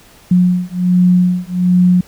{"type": "beating tone pair", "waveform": "sine", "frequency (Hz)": [179.4, 180.7], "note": ["F3", "F#3"], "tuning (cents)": [47, -41], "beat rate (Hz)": 1.3, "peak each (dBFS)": -12, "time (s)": [0.31, 2.01], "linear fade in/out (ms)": 5, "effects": ["pink hiss -44 dBFS RMS until 2.07 s"]}